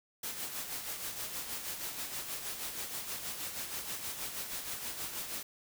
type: noise with tremolo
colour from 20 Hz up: white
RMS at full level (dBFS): -38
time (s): 0.23-5.43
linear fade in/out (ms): 5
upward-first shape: sine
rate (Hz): 6.3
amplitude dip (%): 50
effects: none